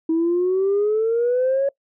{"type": "exponential sweep", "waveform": "sine", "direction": "up", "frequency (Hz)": [320, 560], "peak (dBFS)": -15, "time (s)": [0.09, 1.69], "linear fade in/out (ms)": 5, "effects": ["noise-tail reverb RT60 0.1 s tail -22 dB re dry", "tanh soft clip ceiling -13 dBFS"]}